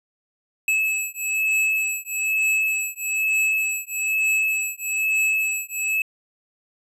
square beating tone pair, 2595 / 2596.1 Hz, E7 / E7, -28 / -27 cents, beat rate 1.1 Hz, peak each -24 dBFS, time 0.68-6.02 s, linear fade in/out 2 ms, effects resampled to 32000 Hz

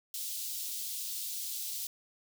white high-pass noise, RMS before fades -38 dBFS, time 0.14-1.87 s, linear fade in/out 2 ms, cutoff 3400 Hz, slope 24 dB/octave, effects none

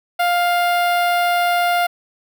sawtooth tone with notch filter, 702 Hz, F5, 9 cents sharp, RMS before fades -17 dBFS, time 0.19-1.87 s, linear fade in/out 10 ms, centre 6700 Hz, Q 0.66, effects none

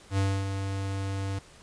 square tone with ADSR envelope, 97.6 Hz, G2, 7 cents flat, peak -23 dBFS, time 0.1-1.39 s, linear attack 79 ms, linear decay 270 ms, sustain -7 dB, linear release 6 ms, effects pink hiss -53 dBFS RMS until 1.62 s + resampled to 22050 Hz

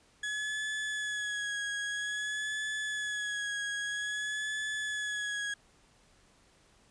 35% pulse tone with vibrato, 1687 Hz, G#6, 27 cents sharp, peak -31 dBFS, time 0.23-5.54 s, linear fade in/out 5 ms, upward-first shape sine, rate 0.51 Hz, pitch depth 36 cents each way, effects pink hiss -64 dBFS RMS until 6.9 s + resampled to 22050 Hz

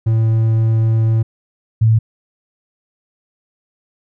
triangle / sine tone pair in turn, 112 / 111.48 Hz, A2 / A2, +31 / +23 cents, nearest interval unison, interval 8 cents, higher first, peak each -9 / -8 dBFS, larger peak second, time 0.06-1.23 / 1.81-1.99 s, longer first, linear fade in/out 10 ms, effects none

